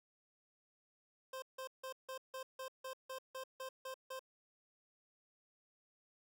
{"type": "tone bursts", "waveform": "25% pulse", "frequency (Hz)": 523.3, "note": "C5", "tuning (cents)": 0, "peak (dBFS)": -40, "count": 12, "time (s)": [1.33, 4.194], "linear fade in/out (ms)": 5, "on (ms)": 92, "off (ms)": 160, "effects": []}